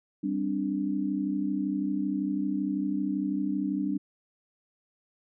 sine chord, G suspended fourth, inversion none, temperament just, 196 / 261.3 / 294 Hz, G3 / C4 / D4, 0 / -2 / +2 cents, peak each -31 / -33 / -29 dBFS, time 0.23-3.98 s, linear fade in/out 10 ms, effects none

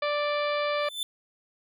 harmonic tone, 587.3 Hz, D5, in tune, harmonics 1 / 2 / 3 / 4 / 5 / 6 / 7 / 8, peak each -27 / -31 / -37 / -35 / -43 / -39 / -44 / -45 dBFS, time 0.02-0.89 s, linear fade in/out 5 ms
45% pulse tone with exponential growth, 3526 Hz, A7, 3 cents sharp, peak -26 dBFS, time 0.74-1.03 s, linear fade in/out 1 ms, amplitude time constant 61 ms
effects none

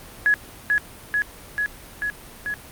sine tone with echo, 1683 Hz, G#6, 23 cents sharp, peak -14 dBFS, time 0.26-0.34 s, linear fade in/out 0 ms, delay 440 ms, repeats 5, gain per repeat -2 dB, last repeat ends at 2.54 s, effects pink hiss -42 dBFS RMS until 2.71 s + Opus 32 kbps

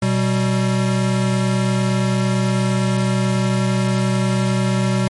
square tone pair together, 123.47 / 192.4 Hz, B2 / G3, 0 / -32 cents, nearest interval minor sixth, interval 768 cents, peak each -19 dBFS, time 0.02-5.08 s, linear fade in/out 5 ms, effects MP3 48 kbps

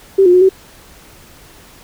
sine tone with pitch steps, 388 / 356.1 / 364.3 / 380.4 Hz, G4 / F4 / F#4 / F#4, -18 / +34 / -27 / +48 cents, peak -5 dBFS, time 0.18-0.492 s, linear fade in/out 10 ms, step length 78 ms, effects pink hiss -42 dBFS RMS until 1.83 s

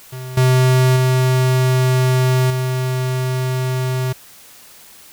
square tone with level steps, 128.6 Hz, C3, 30 cents flat, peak -28 / -11 / -13 / -18 dBFS, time 0.12-4.13 s, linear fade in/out 10 ms, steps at 0.37 / 0.96 / 2.5 s, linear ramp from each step 5 ms, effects white hiss -43 dBFS RMS until 5.12 s

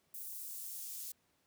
white noise with high-pass filter sweep, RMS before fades -45 dBFS, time 0.14-1.12 s, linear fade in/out 5 ms, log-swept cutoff 10000 to 5600 Hz, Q 0.74, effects pink hiss -75 dBFS RMS until 1.46 s + high-pass 100 Hz 12 dB/octave

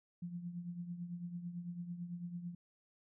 sine tone with tremolo, 174.3 Hz, F3, 3 cents flat, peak -38 dBFS, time 0.22-2.55 s, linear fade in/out 5 ms, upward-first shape triangle, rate 9 Hz, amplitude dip 70%, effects none

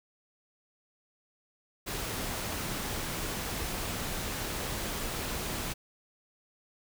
pink noise, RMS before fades -35 dBFS, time 1.86-5.74 s, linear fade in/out 20 ms, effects none

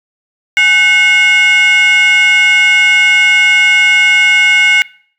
sine tone with frequency modulation, 2175 Hz, C#7, 33 cents flat, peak -3 dBFS, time 0.57-4.82 s, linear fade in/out 0 ms, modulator 668 Hz, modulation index 0.75, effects noise-tail reverb RT60 0.5 s tail -22 dB re dry + tanh soft clip ceiling -4 dBFS

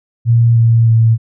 sine tone with pitch steps, 116.9 / 115.16 / 113.44 Hz, A#2 / A#2 / A#2, +5 / -21 / -47 cents, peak -6 dBFS, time 0.25-1.18 s, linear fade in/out 50 ms, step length 310 ms, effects none

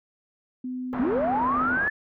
sine tone, 253.3 Hz, B3, 44 cents sharp, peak -29 dBFS, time 0.64-1.77 s, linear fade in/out 5 ms
white low-pass noise, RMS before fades -34 dBFS, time 0.93-1.88 s, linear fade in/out 0 ms, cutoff 1400 Hz, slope 24 dB/octave
sine linear sweep, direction up, 207.7 to 1763 Hz, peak -22 dBFS, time 0.99-1.9 s, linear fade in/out 10 ms
effects none

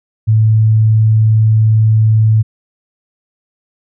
sine tone, 109.7 Hz, A2, 5 cents flat, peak -6 dBFS, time 0.27-2.43 s, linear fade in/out 20 ms, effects none

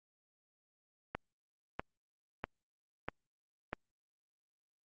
click train, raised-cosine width 0.5 ms, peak -21 dBFS, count 5, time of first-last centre 1.15-3.731 s, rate 1.55 Hz, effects Opus 48 kbps

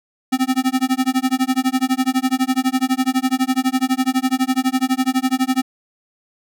square tone with tremolo, 259.5 Hz, C4, 14 cents flat, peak -13 dBFS, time 0.32-5.62 s, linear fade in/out 10 ms, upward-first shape sine, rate 12 Hz, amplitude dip 100%, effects none

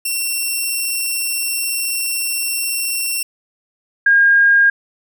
5% pulse / sine tone pair in turn, 2719 / 1619.7 Hz, F7 / G#6, -47 / -44 cents, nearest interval major sixth, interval 897 cents, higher first, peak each -9 / -8 dBFS, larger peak second, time 0.05-3.23 / 4.06-4.7 s, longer first, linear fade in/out 5 ms, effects none

